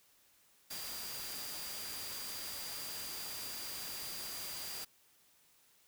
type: tone in noise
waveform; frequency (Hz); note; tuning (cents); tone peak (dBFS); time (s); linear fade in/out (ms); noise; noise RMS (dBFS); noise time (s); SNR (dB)
sine; 4766; D8; +25; -47; 0.7-4.85; 10; white; -44; 0.7-4.85; -6
effects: white hiss -68 dBFS RMS until 5.87 s